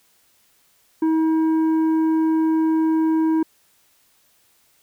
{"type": "tone with tanh clipping", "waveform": "triangle", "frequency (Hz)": 319.4, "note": "D#4", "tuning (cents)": 45, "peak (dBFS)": -17, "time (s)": [1.02, 3.43], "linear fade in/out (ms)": 5, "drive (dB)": 11, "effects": ["white hiss -60 dBFS RMS until 4.82 s"]}